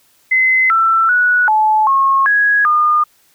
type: tone with pitch steps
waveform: sine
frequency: 2047 / 1336 / 1469 / 863 / 1086 / 1663 / 1216 Hz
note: C7 / E6 / F#6 / A5 / C#6 / G#6 / D#6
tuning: -38 / +23 / -13 / -34 / -36 / +2 / -40 cents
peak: -9 dBFS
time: 0.31-3.04 s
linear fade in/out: 10 ms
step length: 390 ms
effects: white hiss -54 dBFS RMS until 3.34 s